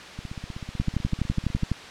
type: two click trains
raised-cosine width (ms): 5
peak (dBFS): -22 / -11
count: 24 / 12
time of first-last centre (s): 0.19-1.627 / 0.8-1.717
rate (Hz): 16 / 12
effects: white hiss -40 dBFS RMS until 1.9 s + low-pass 4000 Hz 12 dB/octave